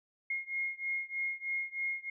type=beating tone pair; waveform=sine; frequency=2145 / 2148.2 Hz; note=C7 / C7; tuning=+42 / +45 cents; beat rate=3.2 Hz; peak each=-36 / -37 dBFS; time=0.3-2.1 s; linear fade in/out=5 ms; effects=none